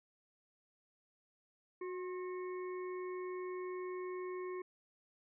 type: harmonic tone with a mistuned harmonic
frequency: 366.5 Hz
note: F#4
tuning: 16 cents flat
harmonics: 1 / 3 / 5 / 6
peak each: -40 / -49 / -58 / -56 dBFS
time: 1.81-4.62 s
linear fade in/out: 5 ms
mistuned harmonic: 3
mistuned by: -44 cents
effects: none